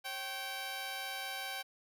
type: tone pair together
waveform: 10% pulse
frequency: 544 / 773.6 Hz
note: C#5 / G5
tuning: -33 / -23 cents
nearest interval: tritone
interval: 610 cents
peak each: -39 / -31 dBFS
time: 0.04-1.63 s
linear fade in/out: 20 ms
effects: none